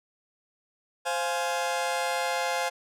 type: chord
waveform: sawtooth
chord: F minor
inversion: second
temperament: just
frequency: 523.8 / 698.5 / 838.1 Hz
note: C5 / F5 / Ab5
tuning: +2 / 0 / +16 cents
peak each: -27 dBFS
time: 1.05-2.7 s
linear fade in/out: 20 ms
effects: low-pass 11000 Hz 12 dB/octave